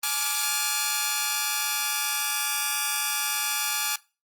5% pulse chord, D diminished, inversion second, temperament just, 845.8 / 1174.7 / 1409.6 Hz, Ab5 / D6 / F6, +31 / 0 / +16 cents, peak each -17 / -17 / -18 dBFS, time 0.03-3.96 s, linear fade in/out 5 ms, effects noise-tail reverb RT60 0.3 s tail -21 dB re dry + Opus 24 kbps

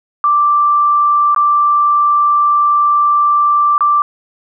sine tone with dropouts, 1174.7 Hz, D6, in tune, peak -8 dBFS, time 0.24-4.02 s, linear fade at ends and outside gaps 1 ms, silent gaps 1.347-1.362 / 3.78-3.807 s, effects none

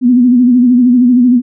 sine tone with vibrato, 246.9 Hz, B3, in tune, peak -4 dBFS, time 0.01-1.42 s, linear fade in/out 50 ms, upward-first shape sine, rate 13 Hz, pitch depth 67 cents each way, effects none

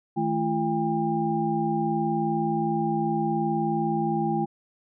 sine tone cluster, 159 / 218.3 / 341 / 802 Hz, D#3 / A3 / F4 / G5, +38 / -13 / -41 / +39 cents, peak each -30 / -28 / -28 / -27 dBFS, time 0.16-4.46 s, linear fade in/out 20 ms, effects none

